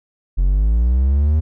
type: linear sweep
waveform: triangle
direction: up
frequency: 42.85 to 79 Hz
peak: -10 dBFS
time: 0.37-1.41 s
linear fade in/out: 20 ms
effects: none